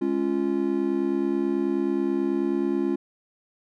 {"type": "chord", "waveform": "triangle", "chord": "Db major", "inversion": "second", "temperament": "just", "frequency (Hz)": [207.9, 277.2, 346.5], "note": ["Ab3", "Db4", "F4"], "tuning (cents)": [2, 0, -14], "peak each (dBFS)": [-28, -24, -23], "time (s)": [0.01, 2.96], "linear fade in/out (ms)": 10, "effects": []}